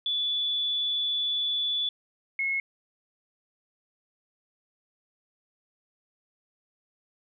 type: tone pair in turn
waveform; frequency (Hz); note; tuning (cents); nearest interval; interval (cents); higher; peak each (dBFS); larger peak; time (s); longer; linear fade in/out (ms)
sine; 3453 / 2175; A7 / C#7; -33 / -33; minor sixth; 800; first; -25; neither; 0.06-1.89 / 2.39-2.6; first; 2
effects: none